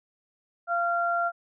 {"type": "tone pair together", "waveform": "sine", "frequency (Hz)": [690, 1380], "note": ["F5", "F6"], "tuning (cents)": [-21, -21], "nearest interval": "octave", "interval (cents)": 1200, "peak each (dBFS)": -26, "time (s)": [0.67, 1.32], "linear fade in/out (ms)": 50, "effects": []}